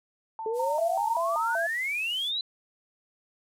sine tone with exponential decay, 891 Hz, A5, 22 cents sharp, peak -32 dBFS, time 0.39-1.77 s, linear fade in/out 1 ms, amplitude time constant 300 ms
sine exponential sweep, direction up, 429.6 to 4052 Hz, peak -27 dBFS, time 0.46-2.41 s, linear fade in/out 2 ms
violet noise, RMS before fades -41 dBFS, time 0.53-2.32 s, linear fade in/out 50 ms
sine tone with vibrato, 784 Hz, G5, in tune, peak -27 dBFS, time 0.59-1.67 s, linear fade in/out 10 ms, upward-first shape square, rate 2.6 Hz, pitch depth 270 cents each way
effects low-pass 10000 Hz 12 dB/octave

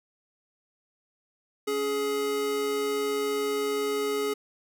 square tone pair together, 280 / 419.5 Hz, C#4 / G#4, +18 / +17 cents, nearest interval perfect fifth, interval 699 cents, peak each -36 / -27 dBFS, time 1.67-4.34 s, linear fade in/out 10 ms, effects none

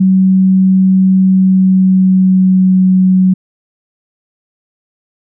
sine tone with pitch glide, 188.8 to 186.31 Hz, F#3 to F#3, +35 to +12 cents, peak -5 dBFS, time 0-3.34 s, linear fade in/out 10 ms, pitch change -23 cents, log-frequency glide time 1.22-2.85 s, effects none

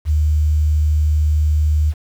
sine tone with quantisation, 76.1 Hz, D#2, 38 cents flat, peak -12 dBFS, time 0.05-1.94 s, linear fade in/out 50 ms, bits 7, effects none

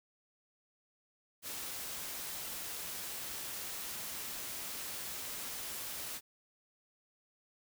white noise, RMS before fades -42 dBFS, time 1.42-6.21 s, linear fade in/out 50 ms, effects none

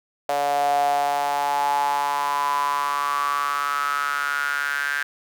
sawtooth tone with high-pass filter sweep, 143.1 Hz, D3, 45 cents flat, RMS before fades -23 dBFS, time 0.29-5.03 s, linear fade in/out 0 ms, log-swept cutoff 650 to 1600 Hz, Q 9.3, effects none

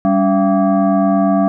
sine tone with frequency modulation, 195.7 Hz, G3, 3 cents flat, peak -10 dBFS, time 0.05-1.48 s, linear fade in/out 0 ms, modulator 480 Hz, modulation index 1.3, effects none

